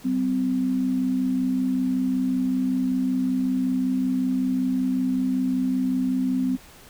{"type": "tone pair together", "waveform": "sine", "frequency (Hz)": [191.8, 257.1], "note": ["G3", "C4"], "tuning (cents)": [-37, -30], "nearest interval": "perfect fourth", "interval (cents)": 507, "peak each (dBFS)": [-28, -21], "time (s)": [0.04, 6.57], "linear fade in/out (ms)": 20, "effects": ["pink hiss -48 dBFS RMS until 6.89 s"]}